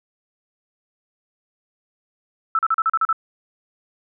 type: tone bursts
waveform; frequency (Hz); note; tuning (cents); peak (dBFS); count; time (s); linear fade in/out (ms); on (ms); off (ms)
sine; 1318.5; E6; 0; -15; 8; 2.55-3.128; 2; 39; 38
effects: none